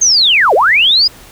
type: linear two-way sweep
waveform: sine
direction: down then up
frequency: 6510 to 374.4 to 5060 Hz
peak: -6 dBFS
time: 0.01-1.08 s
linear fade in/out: 10 ms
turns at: 0.54 s
effects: pink hiss -38 dBFS RMS until 1.31 s